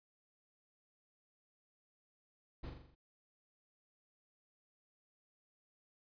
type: noise with echo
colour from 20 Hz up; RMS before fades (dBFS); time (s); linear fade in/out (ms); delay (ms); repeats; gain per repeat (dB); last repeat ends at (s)
brown; -43; 2.63-2.7; 10; 42; 6; -4; 2.952
effects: resampled to 11025 Hz

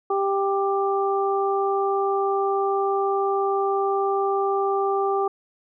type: harmonic tone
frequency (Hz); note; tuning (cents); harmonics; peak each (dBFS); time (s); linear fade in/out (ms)
393.8; G4; +8; 1 / 2 / 3; -22 / -25 / -27; 0.1-5.28; 5
effects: none

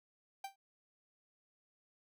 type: tone with exponential decay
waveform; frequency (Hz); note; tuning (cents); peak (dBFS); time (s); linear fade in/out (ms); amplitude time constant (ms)
45% pulse; 784; G5; 0; -38; 0.44-0.56; 5; 25
effects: none

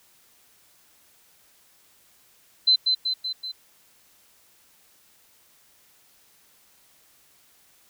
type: tone with echo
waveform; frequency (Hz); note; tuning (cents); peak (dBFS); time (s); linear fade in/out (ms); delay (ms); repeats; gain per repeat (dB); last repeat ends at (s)
sine; 4053; B7; +44; -14; 2.67-2.76; 10; 190; 4; -4; 3.52
effects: white hiss -59 dBFS RMS until 7.89 s

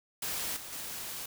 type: noise with level steps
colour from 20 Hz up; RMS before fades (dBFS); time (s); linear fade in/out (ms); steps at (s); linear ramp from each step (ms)
white; -35 / -44 / -40; 0.22-1.26; 5; 0.56 / 0.72; 10
effects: none

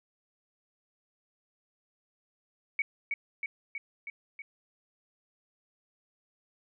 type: tone with echo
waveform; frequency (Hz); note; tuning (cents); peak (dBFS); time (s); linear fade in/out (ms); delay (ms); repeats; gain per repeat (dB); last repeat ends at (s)
sine; 2245; C#7; +21; -25; 2.79-2.82; 2; 320; 5; -3; 4.42
effects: none

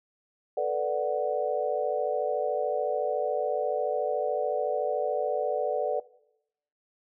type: chord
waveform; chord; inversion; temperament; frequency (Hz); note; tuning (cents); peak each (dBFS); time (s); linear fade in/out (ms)
sine; B minor seventh; third; equal; 440 / 493.9 / 587.3 / 740; A4 / B4 / D5 / F#5; 0 / 0 / 0 / 0; -32 / -30 / -29 / -32; 0.57-6; 5
effects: noise-tail reverb RT60 0.8 s tail -20 dB re dry

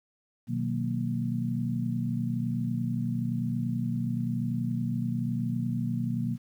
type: chord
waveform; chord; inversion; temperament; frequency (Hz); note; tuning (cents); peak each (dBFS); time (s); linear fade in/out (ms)
sine; B major seventh; none; equal with one note detuned; 123.97 / 155.56 / 185 / 233.1; B2 / D#3 / F#3 / A#3; +7 / 0 / 0 / 0; -31 / -36 / -34 / -31; 0.47-6.38; 50
effects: 10-bit

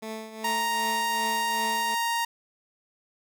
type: tone with tremolo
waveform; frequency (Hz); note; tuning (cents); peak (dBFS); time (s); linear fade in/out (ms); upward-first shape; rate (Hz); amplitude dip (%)
15% pulse; 220; A3; 0; -26; 0.02-1.95; 10; triangle; 2.6; 70
type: tone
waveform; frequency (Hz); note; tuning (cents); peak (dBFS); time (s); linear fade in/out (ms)
sawtooth; 932.3; A#5; 0; -21; 0.44-2.25; 5
effects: none

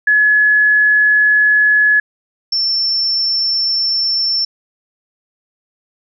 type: tone pair in turn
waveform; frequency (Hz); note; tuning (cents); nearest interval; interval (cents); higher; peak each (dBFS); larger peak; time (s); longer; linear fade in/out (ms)
sine; 1700 / 5386; G#6 / E8; +40 / +36; octave + minor sixth; 1996; second; -8 / -13; first; 0.07-2 / 2.52-4.45; neither; 5
effects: none

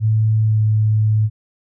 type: tone with pitch glide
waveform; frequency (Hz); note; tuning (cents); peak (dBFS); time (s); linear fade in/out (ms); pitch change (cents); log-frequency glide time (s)
sine; 109.4 to 107.96; A2 to A2; -9 to -32; -12; 0-1.3; 50; -23; 0.42-0.61
effects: none

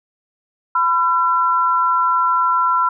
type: tone pair together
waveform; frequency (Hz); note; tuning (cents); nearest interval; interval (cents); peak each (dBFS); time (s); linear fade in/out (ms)
sine; 1003 / 1356; B5 / E6; +26 / +49; perfect fourth; 523; -16; 0.75-2.89; 5
effects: none

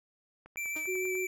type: click train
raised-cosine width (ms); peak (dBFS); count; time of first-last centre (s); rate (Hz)
0.5; -36; 8; 0.46-1.153; 10.1
type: tone with vibrato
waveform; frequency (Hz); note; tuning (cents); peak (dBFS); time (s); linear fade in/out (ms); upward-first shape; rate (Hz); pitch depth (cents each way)
square; 2332; D7; -13; -34; 0.57-1.27; 2; sine; 6.7; 14
type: tone with exponential decay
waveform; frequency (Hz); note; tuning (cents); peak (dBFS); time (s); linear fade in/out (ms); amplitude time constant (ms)
sawtooth; 311.1; D#4; 0; -35; 0.76-0.94; 5; 37
type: tone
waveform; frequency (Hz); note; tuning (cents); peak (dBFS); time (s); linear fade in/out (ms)
sine; 370.7; F#4; +3; -32; 0.87-1.27; 20
effects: none

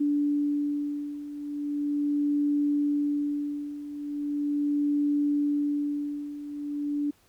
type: beating tone pair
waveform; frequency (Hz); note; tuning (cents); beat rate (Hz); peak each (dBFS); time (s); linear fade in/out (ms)
sine; 290.5 / 290.89; D4 / D4; -19 / -16; 0.39; -30 / -26; 0-7.11; 10
effects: pink hiss -63 dBFS RMS until 7.28 s

